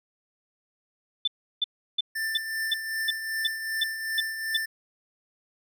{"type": "tone bursts", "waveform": "sine", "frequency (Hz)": 3520, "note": "A7", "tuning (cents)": 0, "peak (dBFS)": -21, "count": 10, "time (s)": [1.25, 4.57], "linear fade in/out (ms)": 5, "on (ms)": 26, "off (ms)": 340}
{"type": "tone with tremolo", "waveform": "square", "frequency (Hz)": 1779, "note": "A6", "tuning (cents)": 19, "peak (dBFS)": -27, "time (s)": [2.15, 4.66], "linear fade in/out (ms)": 10, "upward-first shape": "triangle", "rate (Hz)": 2.6, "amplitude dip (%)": 55}
{"effects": []}